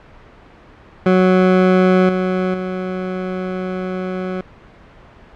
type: tone with level steps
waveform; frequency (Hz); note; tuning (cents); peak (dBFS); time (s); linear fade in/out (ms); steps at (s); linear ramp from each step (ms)
20% pulse; 185; F#3; 0; -5 / -11 / -16; 1.06-4.41; 2; 2.09 / 2.54; 2
effects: pink hiss -43 dBFS RMS until 5.35 s + low-pass 2000 Hz 12 dB/octave